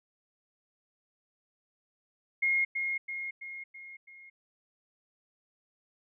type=tone with echo; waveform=sine; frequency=2146 Hz; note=C7; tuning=43 cents sharp; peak=-24 dBFS; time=2.42-2.65 s; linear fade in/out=10 ms; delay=330 ms; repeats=5; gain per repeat=-5 dB; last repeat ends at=4.3 s; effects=none